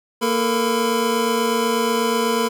square tone cluster, 231.7 / 442.3 / 470.5 / 1001 Hz, A#3 / A4 / A#4 / B5, -10 / +9 / +16 / +23 cents, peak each -24 dBFS, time 0.21-2.49 s, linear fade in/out 20 ms, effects none

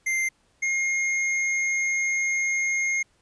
square tone pair in turn, 2093 / 2137 Hz, C7 / C7, 0 / +36 cents, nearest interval unison, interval 36 cents, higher second, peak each -23 dBFS, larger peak neither, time 0.06-0.29 / 0.62-3.03 s, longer second, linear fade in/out 10 ms, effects pink hiss -65 dBFS RMS until 3.21 s + resampled to 22050 Hz

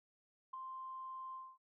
sine tone with ADSR envelope, 1046.5 Hz, C6, in tune, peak -39 dBFS, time 0.53-1.58 s, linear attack 10 ms, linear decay 4 ms, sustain -5 dB, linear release 240 ms, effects tanh soft clip ceiling -35 dBFS

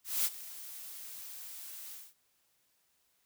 blue noise with ADSR envelope, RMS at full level -29 dBFS, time 0.04-2.14 s, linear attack 210 ms, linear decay 42 ms, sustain -17 dB, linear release 210 ms, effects white hiss -74 dBFS RMS until 3.25 s

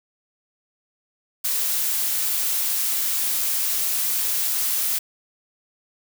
blue noise, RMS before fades -23 dBFS, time 1.44-4.99 s, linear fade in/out 10 ms, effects none

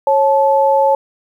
sine tone pair together, 548.1 / 869 Hz, C#5 / A5, -20 / -22 cents, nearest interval minor sixth, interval 798 cents, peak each -12 dBFS, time 0.07-0.95 s, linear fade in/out 2 ms, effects 8-bit

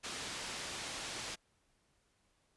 white low-pass noise, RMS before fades -43 dBFS, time 0.03-1.36 s, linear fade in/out 20 ms, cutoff 5800 Hz, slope 12 dB/octave, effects pink hiss -75 dBFS RMS until 2.56 s + resampled to 24000 Hz

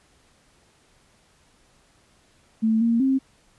sine tone with pitch steps, 221.6 / 231.5 / 266.5 Hz, A3 / A#3 / C4, +13 / -12 / +32 cents, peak -17 dBFS, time 2.62-3.19 s, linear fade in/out 20 ms, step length 190 ms, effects pink hiss -60 dBFS RMS until 3.58 s + resampled to 24000 Hz

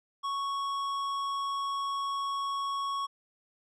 triangle tone with tanh clipping, 1108.7 Hz, C#6, in tune, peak -32 dBFS, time 0.23-3.07 s, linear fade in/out 20 ms, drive 16 dB, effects none

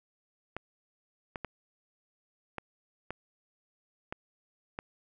clicks, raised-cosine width 0.5 ms, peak -21 dBFS, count 7, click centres 0.566 / 1.358 / 1.447 / 2.583 / 3.106 / 4.125 / 4.789 s, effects none

